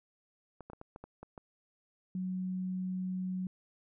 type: clicks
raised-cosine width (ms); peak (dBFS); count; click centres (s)
1; -32; 8; 0.607 / 0.7 / 0.733 / 0.814 / 0.961 / 1.04 / 1.23 / 1.378
type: tone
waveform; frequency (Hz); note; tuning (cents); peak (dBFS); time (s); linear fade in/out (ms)
sine; 185; F#3; 0; -33; 2.15-3.47; 2
effects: none